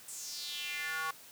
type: tone with high-pass filter sweep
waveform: square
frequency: 159.8 Hz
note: D#3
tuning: 47 cents sharp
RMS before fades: -39 dBFS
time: 0.08-1.11 s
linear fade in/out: 5 ms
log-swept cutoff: 8400 to 1100 Hz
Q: 3.8
effects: white hiss -54 dBFS RMS until 1.31 s + high-pass 80 Hz 12 dB/octave